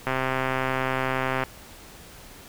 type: click train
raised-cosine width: 0.5 ms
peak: -10 dBFS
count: 180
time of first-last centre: 0.07-1.436 s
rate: 131 Hz
effects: pink hiss -46 dBFS RMS until 2.48 s